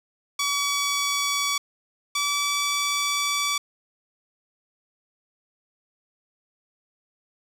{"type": "tone pair in turn", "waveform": "10% pulse", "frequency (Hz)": [1138, 1150.6], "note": ["C#6", "D6"], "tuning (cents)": [45, -36], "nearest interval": "unison", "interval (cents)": 19, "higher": "second", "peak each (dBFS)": -14, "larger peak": "neither", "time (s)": [[0.39, 1.58], [2.15, 3.58]], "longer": "second", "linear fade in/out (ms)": 5, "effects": ["resampled to 32000 Hz", "8-bit"]}